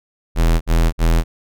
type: tone bursts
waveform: square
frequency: 41.29 Hz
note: E1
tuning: 4 cents sharp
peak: -12 dBFS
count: 3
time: 0.35-1.24 s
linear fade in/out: 50 ms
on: 260 ms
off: 55 ms
effects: none